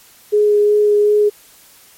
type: tone with vibrato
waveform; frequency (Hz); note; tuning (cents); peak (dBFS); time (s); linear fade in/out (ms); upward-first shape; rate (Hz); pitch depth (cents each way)
sine; 416.7; G#4; +6; -9; 0.32-1.3; 20; sine; 2.7; 10
effects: white hiss -46 dBFS RMS until 1.97 s + MP3 64 kbps